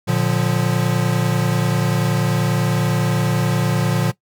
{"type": "chord", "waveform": "square", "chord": "Bb major", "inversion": "none", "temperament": "equal with one note detuned", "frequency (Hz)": [116.54, 146.83, 176.95], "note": ["Bb2", "D3", "F3"], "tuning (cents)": [0, 0, 23], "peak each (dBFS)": -21, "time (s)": [0.07, 4.12], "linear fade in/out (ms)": 20, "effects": ["noise-tail reverb RT60 0.1 s tail -18 dB re dry"]}